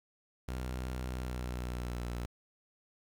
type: tone with pitch glide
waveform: sawtooth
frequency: 63.1 to 59.87 Hz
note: B1 to A#1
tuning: +38 to +47 cents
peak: -32 dBFS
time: 0.48-2.26 s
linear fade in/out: 5 ms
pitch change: -91 cents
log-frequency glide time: 1.06-2.09 s
effects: 10-bit